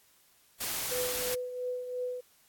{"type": "noise", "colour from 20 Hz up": "white", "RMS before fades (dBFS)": -34, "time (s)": [0.6, 1.35], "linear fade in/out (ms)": 10}
{"type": "tone with tremolo", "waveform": "sine", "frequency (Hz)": 498.3, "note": "B4", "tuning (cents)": 15, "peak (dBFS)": -30, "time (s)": [0.91, 2.21], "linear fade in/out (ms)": 10, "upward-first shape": "triangle", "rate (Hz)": 2.9, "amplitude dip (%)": 60}
{"effects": ["white hiss -64 dBFS RMS until 2.48 s", "AAC 64 kbps"]}